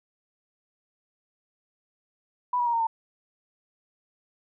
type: tone with pitch steps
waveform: sine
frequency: 987.8 / 965.2 / 943.2 / 921.6 / 900.6 Hz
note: B5 / B5 / A#5 / A#5 / A5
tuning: 0 / -40 / +20 / -20 / +40 cents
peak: -22 dBFS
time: 2.53-2.87 s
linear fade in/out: 5 ms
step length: 68 ms
effects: none